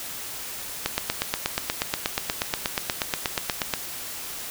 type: click train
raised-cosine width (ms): 0.2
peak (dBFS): -5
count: 25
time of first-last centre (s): 0.86-3.738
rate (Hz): 8.34
effects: white hiss -35 dBFS RMS until 4.5 s